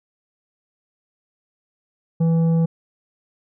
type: tone with tanh clipping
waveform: sine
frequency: 164.81 Hz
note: E3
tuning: in tune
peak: -16 dBFS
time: 2.2-2.66 s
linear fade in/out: 10 ms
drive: 8 dB
effects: none